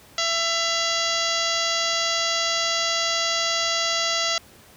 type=harmonic tone with a mistuned harmonic; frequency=668 Hz; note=E5; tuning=23 cents sharp; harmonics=1 / 2 / 3 / 4 / 5 / 6 / 7 / 8 / 9 / 10; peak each=-30 / -29 / -29 / -31 / -29 / -30 / -29 / -33 / -33 / -33 dBFS; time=0.18-4.38 s; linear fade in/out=2 ms; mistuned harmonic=4; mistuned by=+78 cents; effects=pink hiss -50 dBFS RMS until 4.76 s + high-pass 60 Hz 12 dB/octave